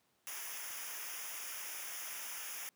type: noise with comb filter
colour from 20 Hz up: white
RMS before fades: -44 dBFS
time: 0.27-2.69 s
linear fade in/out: 0 ms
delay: 0.24 ms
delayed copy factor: -0.9
effects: pink hiss -75 dBFS RMS until 2.75 s + high-pass 150 Hz 12 dB/octave